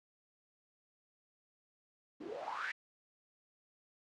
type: noise with band-pass filter sweep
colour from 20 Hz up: white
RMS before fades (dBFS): -42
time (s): 2.2-2.72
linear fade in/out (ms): 10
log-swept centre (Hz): 290 to 2000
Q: 8.4
effects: low-pass 5000 Hz 12 dB/octave